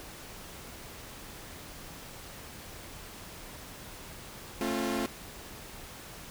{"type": "chord", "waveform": "sawtooth", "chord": "A augmented", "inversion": "none", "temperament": "equal with one note detuned", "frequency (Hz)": [220, 270.1, 349.2], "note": ["A3", "C#4", "E#4"], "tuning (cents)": [0, -45, 0], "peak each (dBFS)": -30, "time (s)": [4.61, 5.06], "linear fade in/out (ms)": 0, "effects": ["pink hiss -46 dBFS RMS until 6.3 s"]}